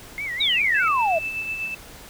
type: tone with vibrato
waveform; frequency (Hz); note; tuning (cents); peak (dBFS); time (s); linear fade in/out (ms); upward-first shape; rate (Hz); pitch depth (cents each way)
sine; 2090; C7; -2; -26; 0.18-0.88; 0; sine; 4.9; 170
type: exponential sweep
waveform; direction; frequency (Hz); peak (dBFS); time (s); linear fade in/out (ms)
sine; down; 3951 to 619; -18; 0.4-1.19; 10
type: tone with tremolo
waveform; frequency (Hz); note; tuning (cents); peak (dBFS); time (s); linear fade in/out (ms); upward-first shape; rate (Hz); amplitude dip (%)
sine; 2637; E7; 0; -24; 0.74-1.75; 10; sine; 8.1; 45
effects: pink hiss -43 dBFS RMS until 2.09 s